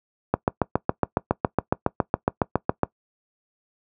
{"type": "click train", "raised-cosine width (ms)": 1, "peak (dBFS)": -4, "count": 19, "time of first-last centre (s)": [0.34, 2.833], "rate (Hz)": 7.22, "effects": ["noise-tail reverb RT60 0.1 s tail -21 dB re dry", "high-pass 80 Hz 12 dB/octave"]}